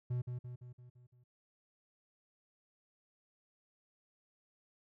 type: tone with echo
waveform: triangle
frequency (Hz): 123.47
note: B2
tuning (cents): 0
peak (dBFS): -31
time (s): 0.1-0.22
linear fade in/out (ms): 10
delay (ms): 170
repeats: 6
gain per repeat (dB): -5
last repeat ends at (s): 1.24
effects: none